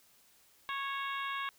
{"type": "harmonic tone with a mistuned harmonic", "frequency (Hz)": 552, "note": "C#5", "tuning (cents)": -7, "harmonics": [2, 3, 4, 5, 6, 7], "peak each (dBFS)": [-37, -41, -43, -45, -47, -48], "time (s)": [0.69, 1.49], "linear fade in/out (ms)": 0, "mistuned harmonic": 7, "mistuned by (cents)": -67, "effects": ["white hiss -65 dBFS RMS until 1.58 s"]}